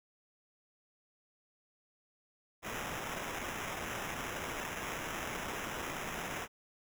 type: noise with sample-and-hold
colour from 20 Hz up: blue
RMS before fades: -40 dBFS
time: 2.62-6.48 s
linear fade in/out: 50 ms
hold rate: 4410 Hz
effects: none